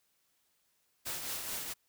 white noise with tremolo, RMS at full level -37 dBFS, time 1.05-1.74 s, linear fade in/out 20 ms, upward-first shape triangle, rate 4.6 Hz, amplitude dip 45%, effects white hiss -75 dBFS RMS until 1.88 s

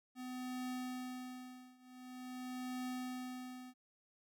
square tone with tremolo, 252.8 Hz, B3, 41 cents sharp, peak -40 dBFS, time 0.15-3.74 s, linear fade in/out 50 ms, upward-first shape triangle, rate 0.46 Hz, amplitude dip 95%, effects none

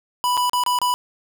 square tone with dropouts, 987.8 Hz, B5, in tune, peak -18 dBFS, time 0.24-0.94 s, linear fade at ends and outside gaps 0 ms, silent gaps 0.37-0.375 / 0.496-0.533 / 0.637-0.663 / 0.788-0.816 s, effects none

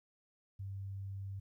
sine tone, 97.8 Hz, G2, 4 cents flat, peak -40 dBFS, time 0.59-1.4 s, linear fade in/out 10 ms, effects 13-bit

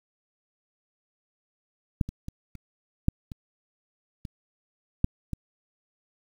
clicks, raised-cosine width 5 ms, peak -10 / -22 / -22 / -30 / -8 / -25 / -24 / -8 / -18 dBFS, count 9, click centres 2.012 / 2.09 / 2.284 / 2.553 / 3.084 / 3.318 / 4.252 / 5.044 / 5.333 s, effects 8-bit

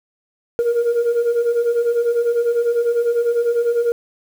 sine beating tone pair, 463.6 / 473.6 Hz, A#4 / A#4, -10 / +27 cents, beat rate 10 Hz, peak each -19 / -14 dBFS, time 0.59-3.92 s, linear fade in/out 0 ms, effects tanh soft clip ceiling -12 dBFS + 7-bit

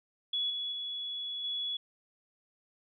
sine tone with level steps, 3388 Hz, G#7, 34 cents sharp, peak -29 / -33 / -35 / -32 dBFS, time 0.33-1.77 s, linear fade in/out 5 ms, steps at 0.5 / 0.72 / 1.44 s, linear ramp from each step 2 ms, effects none

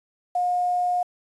sine tone with quantisation, 716 Hz, F5, 43 cents sharp, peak -20 dBFS, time 0.35-1.03 s, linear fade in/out 5 ms, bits 8, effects resampled to 24000 Hz

